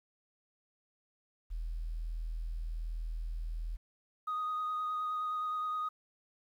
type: tone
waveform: sine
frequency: 40.63 Hz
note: E1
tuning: 24 cents flat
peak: -34 dBFS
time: 1.5-3.77 s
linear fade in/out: 20 ms
type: tone with vibrato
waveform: sine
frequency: 1244.5 Hz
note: D#6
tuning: in tune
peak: -31 dBFS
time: 4.27-5.89 s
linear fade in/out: 10 ms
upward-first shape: sine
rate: 9.6 Hz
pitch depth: 14 cents each way
effects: tanh soft clip ceiling -30 dBFS + 11-bit